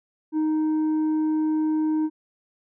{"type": "tone with tanh clipping", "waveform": "sine", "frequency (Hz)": 311, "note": "D#4", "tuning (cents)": -1, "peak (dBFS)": -21, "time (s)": [0.32, 2.1], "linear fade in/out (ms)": 50, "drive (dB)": 4, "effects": []}